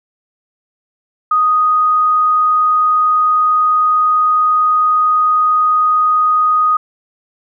sine tone, 1244.5 Hz, D#6, in tune, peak -9 dBFS, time 1.31-6.77 s, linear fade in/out 5 ms, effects none

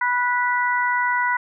harmonic tone, 491.2 Hz, B4, 9 cents flat, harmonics 2 / 3 / 4, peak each -21 / -23 / -24 dBFS, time 0.01-1.37 s, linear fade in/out 5 ms, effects none

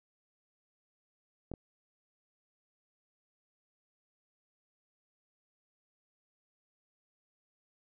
clicks, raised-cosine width 2 ms, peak -27 dBFS, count 2, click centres 1.516 / 1.538 s, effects none

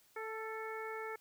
harmonic tone with a mistuned harmonic, 440 Hz, A4, in tune, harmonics 1 / 2 / 3 / 4 / 5, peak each -43 / -47 / -47 / -49 / -49 dBFS, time 0.16-1.16 s, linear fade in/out 5 ms, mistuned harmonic 3, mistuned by +21 cents, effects white hiss -68 dBFS RMS until 1.2 s

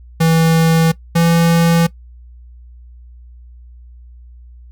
square tone pair in turn, 163.3 / 167.7 Hz, E3 / E3, -16 / +30 cents, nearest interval unison, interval 46 cents, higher second, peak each -10 dBFS, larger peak neither, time 0.2-0.92 / 1.15-1.87 s, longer neither, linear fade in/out 10 ms, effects noise-tail reverb RT60 0.1 s tail -19 dB re dry + added 60 Hz sine -36 dBFS peak until 4.71 s

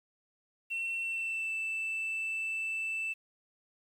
sine tone with pitch glide, 2706 to 2650 Hz, E7 to E7, +45 to +9 cents, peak -30 dBFS, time 0.7-3.14 s, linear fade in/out 20 ms, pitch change -36 cents, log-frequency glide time 1.03-1.52 s, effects tanh soft clip ceiling -30 dBFS + 10-bit

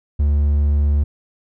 triangle tone, 72.7 Hz, D2, 17 cents flat, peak -11 dBFS, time 0.19-1.04 s, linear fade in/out 10 ms, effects none

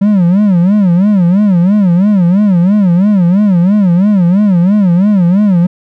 triangle tone with vibrato, 190 Hz, F#3, 46 cents sharp, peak -3 dBFS, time 0.01-5.67 s, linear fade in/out 10 ms, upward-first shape sine, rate 3 Hz, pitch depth 190 cents each way, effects none

